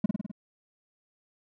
triangle tone with echo, 207.7 Hz, G#3, in tune, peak -18 dBFS, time 0.04-0.06 s, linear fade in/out 5 ms, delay 51 ms, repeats 5, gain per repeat -3 dB, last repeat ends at 0.315 s, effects none

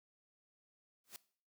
white noise with exponential growth, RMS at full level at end -45 dBFS, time 1.04-1.16 s, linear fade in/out 1 ms, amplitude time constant 25 ms, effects noise-tail reverb RT60 0.5 s tail -19 dB re dry + high-pass 100 Hz 12 dB/octave

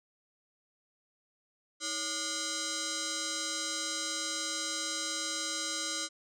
sine tone with frequency modulation, 1200 Hz, D6, 37 cents sharp, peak -31 dBFS, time 1.8-6.09 s, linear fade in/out 50 ms, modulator 879 Hz, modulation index 7.8, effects tanh soft clip ceiling -29 dBFS

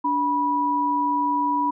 sine tone pair together, 290.3 / 977.2 Hz, D4 / B5, -20 / -19 cents, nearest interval octave + major sixth, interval 2101 cents, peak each -26 / -20 dBFS, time 0.04-1.71 s, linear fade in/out 10 ms, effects none

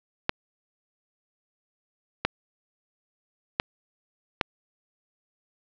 clicks, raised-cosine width 0.3 ms, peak -5 dBFS, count 4, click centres 0.294 / 2.25 / 3.599 / 4.412 s, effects low-pass 5000 Hz 12 dB/octave

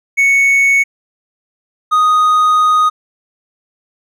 triangle tone pair in turn, 2217 / 1244.2 Hz, C#7 / D#6, 0 / 0 cents, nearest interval minor seventh, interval 1000 cents, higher first, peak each -6 dBFS, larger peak neither, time 0.17-0.84 / 1.91-2.9 s, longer second, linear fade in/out 20 ms, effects none

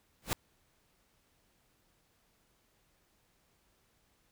pink noise with exponential growth, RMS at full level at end -27 dBFS, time 0.22-0.33 s, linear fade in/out 0 ms, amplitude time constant 22 ms, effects pink hiss -72 dBFS RMS until 4.31 s

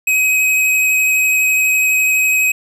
square tone with vibrato, 2533 Hz, D#7, 30 cents sharp, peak -12 dBFS, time 0.07-2.52 s, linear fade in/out 5 ms, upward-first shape sine, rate 12 Hz, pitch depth 9 cents each way, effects none

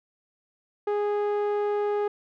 sawtooth tone with low-pass filter, 413.4 Hz, G#4, 8 cents flat, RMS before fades -26 dBFS, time 0.87-2.08 s, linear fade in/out 5 ms, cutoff 1000 Hz, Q 0.57, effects none

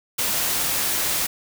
white noise, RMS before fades -23 dBFS, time 0.18-1.27 s, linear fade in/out 10 ms, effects none

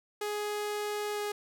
sawtooth tone with pitch glide, 417.1 to 414.7 Hz, G#4 to G#4, +7 to -3 cents, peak -28 dBFS, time 0.21-1.32 s, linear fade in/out 5 ms, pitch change -10 cents, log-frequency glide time 1.14-1.19 s, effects none

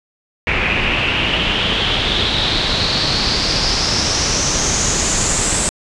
pink noise with low-pass filter sweep, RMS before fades -17 dBFS, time 0.47-5.69 s, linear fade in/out 0 ms, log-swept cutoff 2400 to 8000 Hz, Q 5.5, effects resampled to 24000 Hz

